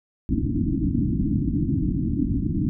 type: low-pass noise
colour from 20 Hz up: white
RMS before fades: -23 dBFS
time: 0.29-2.69 s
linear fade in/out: 0 ms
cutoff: 320 Hz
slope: 96 dB/octave
effects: none